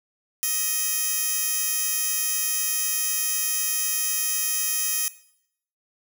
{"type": "tone with high-pass filter", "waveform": "15% pulse", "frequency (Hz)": 628, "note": "D#5", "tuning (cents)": 16, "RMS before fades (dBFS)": -25, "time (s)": [0.43, 5.08], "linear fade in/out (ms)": 0, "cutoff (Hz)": 7600, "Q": 0.6, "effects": ["noise-tail reverb RT60 0.7 s tail -18 dB re dry"]}